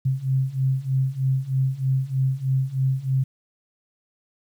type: beating tone pair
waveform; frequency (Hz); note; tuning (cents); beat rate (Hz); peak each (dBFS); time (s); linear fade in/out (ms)
sine; 130.81 / 134.01; C3 / C3; 0 / +42; 3.2; -24 / -22; 0.05-3.24; 10
effects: 9-bit